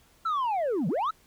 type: linear two-way sweep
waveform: sine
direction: down then up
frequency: 1360 to 145 to 1360 Hz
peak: -22 dBFS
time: 0.25-1.11 s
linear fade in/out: 10 ms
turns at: 0.88 s
effects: tanh soft clip ceiling -24 dBFS + pink hiss -61 dBFS RMS until 1.26 s